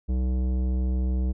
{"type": "tone with tanh clipping", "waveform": "triangle", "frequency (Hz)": 63.3, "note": "B1", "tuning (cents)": 43, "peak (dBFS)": -24, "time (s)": [0.08, 1.33], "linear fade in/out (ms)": 20, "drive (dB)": 18, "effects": []}